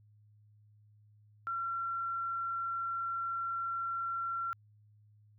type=tone; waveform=sine; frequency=1363 Hz; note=F6; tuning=43 cents flat; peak=-33 dBFS; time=1.47-4.53 s; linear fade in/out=0 ms; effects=added 105 Hz sine -60 dBFS peak until 5.38 s

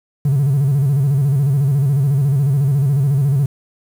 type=tone with vibrato; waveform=triangle; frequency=138.59 Hz; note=C#3; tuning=in tune; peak=-9 dBFS; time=0.25-3.46 s; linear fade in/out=5 ms; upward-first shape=square; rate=14 Hz; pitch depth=90 cents each way; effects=tanh soft clip ceiling -7 dBFS + 7-bit

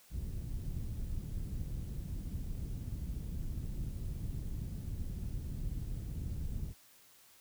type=low-pass noise; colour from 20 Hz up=pink; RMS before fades=-39 dBFS; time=0.1-6.74 s; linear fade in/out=50 ms; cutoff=140 Hz; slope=12 dB/octave; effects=white hiss -62 dBFS RMS until 7.4 s

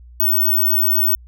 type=tone; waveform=sine; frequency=15804 Hz; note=B9; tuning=in tune; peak=-13 dBFS; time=0.2-1.15 s; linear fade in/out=0 ms; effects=added 60 Hz sine -39 dBFS peak until 1.27 s

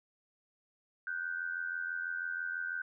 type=tone pair together; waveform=sine; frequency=1459 / 1545.1 Hz; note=F#6 / G6; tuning=-25 / -25 cents; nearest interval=minor second; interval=100 cents; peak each=-38 / -37 dBFS; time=1.07-2.82 s; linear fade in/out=2 ms; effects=none

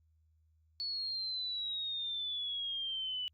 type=exponential sweep; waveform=sine; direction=down; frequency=4435 to 2960 Hz; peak=-35 dBFS; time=0.8-3.28 s; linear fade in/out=0 ms; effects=added 79 Hz sine -67 dBFS peak until 3.33 s + Opus 48 kbps

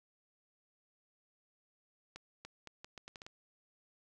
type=accelerating click train; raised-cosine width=0.2 ms; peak=-30 dBFS; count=9; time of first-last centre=2.16-3.265 s; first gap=290 ms; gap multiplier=0.77; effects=none

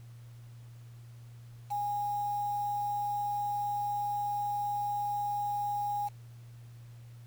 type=tone with quantisation; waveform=sine; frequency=821 Hz; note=G#5; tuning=20 cents flat; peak=-30 dBFS; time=1.7-6.09 s; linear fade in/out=20 ms; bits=8; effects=added 118 Hz sine -47 dBFS peak until 7.26 s + pink hiss -64 dBFS RMS until 7.26 s

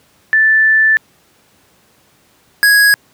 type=tone pair in turn; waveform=sine / square; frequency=1760 / 1661.2 Hz; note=A6 / G#6; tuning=0 / 0 cents; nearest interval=minor second; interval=100 cents; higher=first; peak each=-7 dBFS; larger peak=neither; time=0.33-0.97 / 2.63-2.94 s; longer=first; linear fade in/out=0 ms; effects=pink hiss -52 dBFS RMS until 3.13 s + high-pass 100 Hz 12 dB/octave

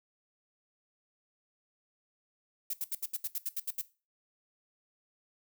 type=noise bursts; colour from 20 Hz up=violet; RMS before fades=-34 dBFS; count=11; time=2.7-3.815 s; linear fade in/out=5 ms; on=35 ms; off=73 ms; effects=noise-tail reverb RT60 0.3 s tail -17 dB re dry

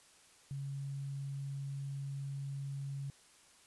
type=tone with quantisation; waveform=sine; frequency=138.59 Hz; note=C#3; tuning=in tune; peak=-38 dBFS; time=0.51-3.1 s; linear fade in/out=0 ms; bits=11; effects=white hiss -63 dBFS RMS until 3.66 s + resampled to 24000 Hz

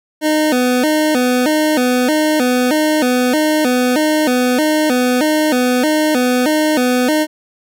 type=tone with vibrato; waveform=25% pulse; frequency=277.2 Hz; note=C#4; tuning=in tune; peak=-8 dBFS; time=0.21-7.27 s; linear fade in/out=50 ms; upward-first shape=square; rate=1.6 Hz; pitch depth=180 cents each way; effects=none

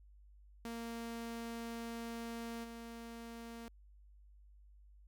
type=tone with level steps; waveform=sawtooth; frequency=231.6 Hz; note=A#3; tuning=11 cents flat; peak=-38 / -43 dBFS; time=0.65-3.68 s; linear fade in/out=0 ms; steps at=2.63 s; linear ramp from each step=20 ms; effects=added 50 Hz sine -58 dBFS peak until 5.07 s

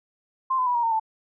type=tone with pitch steps; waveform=sine; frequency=1050 / 1014.2 / 979.7 / 946.3 / 914.1 / 882.9 Hz; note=C6 / B5 / B5 / A#5 / A#5 / A5; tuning=+6 / +46 / -14 / +26 / -34 / +6 cents; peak=-20 dBFS; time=0.5-0.998 s; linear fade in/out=10 ms; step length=83 ms; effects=none

